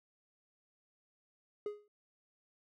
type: tone with exponential decay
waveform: triangle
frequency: 415.9 Hz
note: G#4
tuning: 2 cents sharp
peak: -31 dBFS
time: 1.66-1.88 s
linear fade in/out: 2 ms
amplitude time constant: 47 ms
effects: none